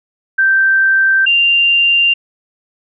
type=tone pair in turn; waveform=sine; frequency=1563 / 2785 Hz; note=G6 / F7; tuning=-6 / -5 cents; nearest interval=minor seventh; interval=1001 cents; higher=second; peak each=-8 dBFS; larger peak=neither; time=0.38-1.26 / 1.26-2.14 s; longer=neither; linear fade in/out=10 ms; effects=none